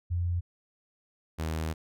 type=tone pair in turn; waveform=sine / sawtooth; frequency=87.31 / 79.63 Hz; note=F2 / D#2; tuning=0 / +41 cents; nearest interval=major second; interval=159 cents; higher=first; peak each=-26 dBFS; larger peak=neither; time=0.1-0.41 / 1.38-1.74 s; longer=second; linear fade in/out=20 ms; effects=none